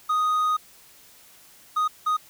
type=tone bursts at uneven times; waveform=triangle; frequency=1244.5 Hz; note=D#6; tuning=in tune; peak=-18 dBFS; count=3; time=0.09-0.57 / 1.76-1.88 / 2.06-2.17 s; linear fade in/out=10 ms; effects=white hiss -52 dBFS RMS until 2.29 s